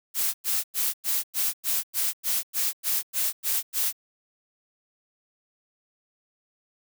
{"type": "noise bursts", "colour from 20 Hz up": "blue", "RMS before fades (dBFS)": -25, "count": 13, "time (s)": [0.14, 3.928], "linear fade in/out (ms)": 50, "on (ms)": 200, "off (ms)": 99, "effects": []}